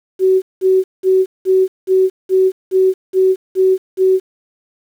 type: tone bursts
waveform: sine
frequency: 376.8 Hz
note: F#4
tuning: 32 cents sharp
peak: -8 dBFS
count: 10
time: 0.19-4.2 s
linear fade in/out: 50 ms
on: 230 ms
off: 190 ms
effects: 7-bit